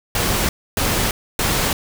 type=noise bursts; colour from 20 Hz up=pink; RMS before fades=-19 dBFS; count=3; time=0.15-1.73 s; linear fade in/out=2 ms; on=340 ms; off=280 ms; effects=none